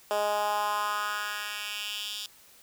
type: tone with high-pass filter sweep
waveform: 10% pulse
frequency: 207.7 Hz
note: G#3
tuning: in tune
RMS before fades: -31 dBFS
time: 0.11-2.26 s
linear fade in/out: 0 ms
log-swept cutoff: 560 to 3900 Hz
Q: 2.7
effects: white hiss -56 dBFS RMS until 2.62 s